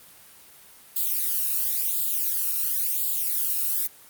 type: noise with flanger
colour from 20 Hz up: violet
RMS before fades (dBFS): -25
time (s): 0.96-3.87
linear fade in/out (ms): 5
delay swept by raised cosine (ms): 0.25 to 0.75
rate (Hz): 0.95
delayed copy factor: +1
effects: white hiss -50 dBFS RMS until 4.09 s + Opus 32 kbps